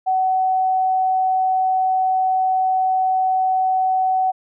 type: tone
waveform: sine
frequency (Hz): 752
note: F#5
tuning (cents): +28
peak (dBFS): -15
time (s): 0.06-4.32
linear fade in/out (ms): 20
effects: none